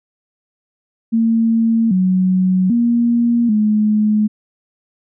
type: tone with pitch steps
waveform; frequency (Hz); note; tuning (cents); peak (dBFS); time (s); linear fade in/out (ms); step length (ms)
sine; 227 / 185.5 / 236.2 / 212.6; A#3 / F#3 / A#3 / G#3; -46 / +5 / +23 / +41; -11; 1.12-4.28; 20; 790
effects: none